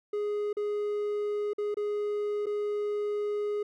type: tone with dropouts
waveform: triangle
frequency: 415.3 Hz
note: G#4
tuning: in tune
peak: -26 dBFS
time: 0.13-3.63 s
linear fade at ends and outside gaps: 5 ms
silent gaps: 0.53-0.568 / 1.534-1.582 / 1.744-1.769 / 2.459-2.466 s
effects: none